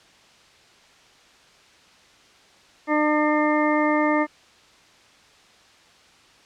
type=harmonic tone; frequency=301.5 Hz; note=D4; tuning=46 cents sharp; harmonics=1 / 2 / 3 / 4 / 6 / 7; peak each=-21 / -24 / -26 / -27 / -29 / -29 dBFS; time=2.87-4.27 s; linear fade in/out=50 ms; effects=white hiss -53 dBFS RMS until 6.45 s + low-pass 5000 Hz 12 dB/octave